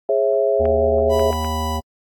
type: chord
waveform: sine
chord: C# minor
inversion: second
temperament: equal with one note detuned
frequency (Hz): 415.3 / 543.9 / 659.3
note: G#4 / C#5 / E5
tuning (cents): 0 / -33 / 0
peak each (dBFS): -19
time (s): 0.09-1.31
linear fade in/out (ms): 2
type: harmonic tone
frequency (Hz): 78.8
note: D#2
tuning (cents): +23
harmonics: 1 / 3 / 5 / 7 / 9 / 10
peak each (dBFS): -23 / -29 / -33 / -33 / -31 / -33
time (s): 0.59-1.81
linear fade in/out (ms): 20
type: clicks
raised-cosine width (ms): 0.5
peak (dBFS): -17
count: 4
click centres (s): 0.655 / 1.195 / 1.329 / 1.446
type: tone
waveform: 45% pulse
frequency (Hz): 987.8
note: B5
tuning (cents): 0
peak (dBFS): -25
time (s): 1.09-1.81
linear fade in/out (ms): 50
effects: AAC 64 kbps